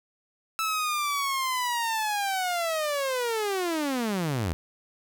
sawtooth linear sweep, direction down, 1318.5 to 74.6 Hz, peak -22 dBFS, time 0.59-4.53 s, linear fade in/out 0 ms, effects none

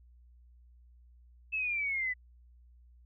sine exponential sweep, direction down, 2637 to 1975.5 Hz, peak -30 dBFS, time 1.52-2.14 s, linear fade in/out 20 ms, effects added 60 Hz sine -56 dBFS peak until 3.05 s

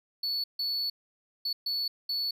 triangle tone bursts at uneven times, 4435 Hz, C#8, in tune, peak -27 dBFS, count 5, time 0.23-0.44 / 0.59-0.9 / 1.45-1.53 / 1.66-1.88 / 2.09-2.31 s, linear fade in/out 5 ms, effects none

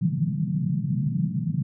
white band-pass noise, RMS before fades -25 dBFS, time 0.01-1.63 s, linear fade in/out 10 ms, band 130 to 190 Hz, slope 48 dB/octave, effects none

